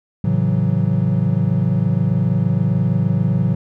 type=chord; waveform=triangle; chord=F# minor seventh; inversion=first; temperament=equal with one note detuned; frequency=110 / 136.53 / 164.81 / 185 Hz; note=A2 / C#3 / E3 / F#3; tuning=0 / -26 / 0 / 0 cents; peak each=-18 dBFS; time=0.24-3.55 s; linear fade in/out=5 ms; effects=none